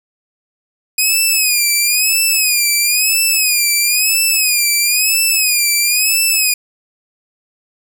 10% pulse tone with vibrato, 2489 Hz, D#7, in tune, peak -3 dBFS, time 0.98-6.54 s, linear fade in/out 5 ms, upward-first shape sine, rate 1 Hz, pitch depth 110 cents each way, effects none

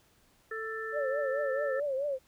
harmonic tone, 442.5 Hz, A4, 10 cents sharp, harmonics 1 / 3 / 4, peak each -38 / -41 / -38 dBFS, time 0.51-1.8 s, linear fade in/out 5 ms
sine tone with vibrato, 554.4 Hz, C#5, in tune, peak -29 dBFS, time 0.92-2.19 s, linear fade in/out 50 ms, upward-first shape triangle, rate 4.6 Hz, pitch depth 130 cents each way
effects pink hiss -66 dBFS RMS until 2.27 s

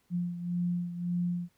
sine beating tone pair, 175.1 / 176.9 Hz, F3 / F3, +5 / +23 cents, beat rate 1.8 Hz, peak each -30 / -36 dBFS, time 0.1-1.49 s, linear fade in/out 50 ms, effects pink hiss -71 dBFS RMS until 1.57 s

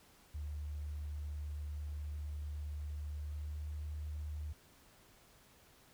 sine tone with pitch glide, 74.3 to 75.47 Hz, D2 to D2, +21 to +48 cents, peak -39 dBFS, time 0.34-4.53 s, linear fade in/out 10 ms, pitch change +27 cents, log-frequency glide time 3.15-3.88 s, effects pink hiss -64 dBFS RMS until 5.93 s

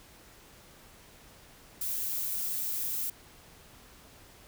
violet noise, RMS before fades -33 dBFS, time 1.81-3.1 s, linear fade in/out 5 ms, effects pink hiss -55 dBFS RMS until 4.47 s

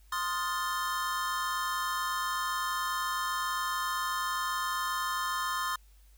square chord, F dominant seventh, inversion second, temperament equal with one note detuned, 1046.5 / 1244.5 / 1413.1 / 1760 Hz, C6 / Eb6 / F6 / A6, 0 / 0 / +20 / 0 cents, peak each -34 / -36 / -40 / -39 dBFS, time 0.12-5.76 s, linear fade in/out 5 ms, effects added 50 Hz sine -55 dBFS peak until 6.17 s + white hiss -67 dBFS RMS until 6.17 s

